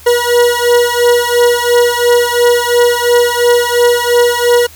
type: beating tone pair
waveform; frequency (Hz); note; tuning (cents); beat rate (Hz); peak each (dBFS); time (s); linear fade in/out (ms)
40% pulse; 480 / 482.9; B4 / B4; -49 / -39; 2.9; -10; 0.06-4.67; 10
effects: added 78 Hz sine -39 dBFS peak until 4.75 s + white hiss -38 dBFS RMS until 4.75 s